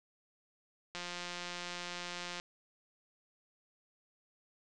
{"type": "click train", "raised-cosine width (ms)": 0.2, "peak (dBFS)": -24, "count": 256, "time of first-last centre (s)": [0.95, 2.399], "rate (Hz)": 176, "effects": ["resampled to 22050 Hz", "9-bit"]}